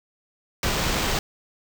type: noise with sample-and-hold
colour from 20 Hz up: pink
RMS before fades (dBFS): -24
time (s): 0.63-1.19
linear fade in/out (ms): 2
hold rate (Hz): 11025
effects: none